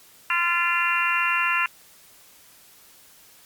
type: harmonic tone with a mistuned harmonic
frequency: 343.9 Hz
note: F4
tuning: 27 cents flat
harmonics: 3 / 4 / 5 / 6 / 7 / 8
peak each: -27 / -26 / -27 / -31 / -29 / -25 dBFS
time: 0.3-1.66 s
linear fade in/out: 2 ms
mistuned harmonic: 5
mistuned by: +25 cents
effects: white hiss -52 dBFS RMS until 3.45 s + Opus 48 kbps